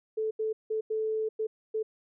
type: tone bursts at uneven times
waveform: sine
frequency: 437.1 Hz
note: A4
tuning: 11 cents flat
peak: -27 dBFS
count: 6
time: 0.17-0.31 / 0.39-0.53 / 0.7-0.81 / 0.9-1.29 / 1.39-1.47 / 1.74-1.83 s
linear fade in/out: 10 ms
effects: none